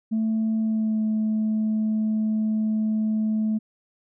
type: tone with pitch glide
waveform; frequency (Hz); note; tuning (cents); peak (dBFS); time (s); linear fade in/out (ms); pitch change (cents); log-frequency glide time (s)
sine; 220.9 to 217; A3 to A3; +7 to -24; -19; 0.11-3.59; 20; -31; 0.59-1.03
effects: tanh soft clip ceiling -18 dBFS